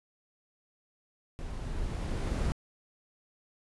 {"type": "noise with level ramp", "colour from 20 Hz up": "brown", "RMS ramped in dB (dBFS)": [-39, -28], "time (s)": [1.39, 2.52], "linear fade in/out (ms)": 0, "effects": ["resampled to 24000 Hz"]}